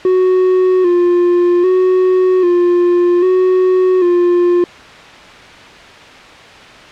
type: tone with vibrato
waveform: triangle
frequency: 360.9 Hz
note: F#4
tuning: 43 cents flat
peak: -6 dBFS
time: 0.05-4.64 s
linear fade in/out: 2 ms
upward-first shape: square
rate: 0.63 Hz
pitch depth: 43 cents each way
effects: white hiss -35 dBFS RMS until 6.91 s + low-pass 3000 Hz 12 dB/octave